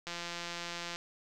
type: click train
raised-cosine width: 0.2 ms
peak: -22 dBFS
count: 154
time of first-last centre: 0.07-0.96 s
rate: 172 Hz
effects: none